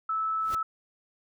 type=tone; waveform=sine; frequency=1308 Hz; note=E6; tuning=14 cents flat; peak=-26 dBFS; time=0.09-0.63 s; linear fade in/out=5 ms
type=noise with exponential growth; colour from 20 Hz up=pink; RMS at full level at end=-36 dBFS; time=0.38-0.55 s; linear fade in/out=5 ms; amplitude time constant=35 ms
effects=none